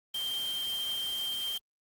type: tone in noise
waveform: sine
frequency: 3157 Hz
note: G7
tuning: 12 cents sharp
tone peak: -31 dBFS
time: 0.14-1.58 s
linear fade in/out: 5 ms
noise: white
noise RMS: -42 dBFS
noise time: 0.14-1.58 s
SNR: +8 dB
effects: Opus 24 kbps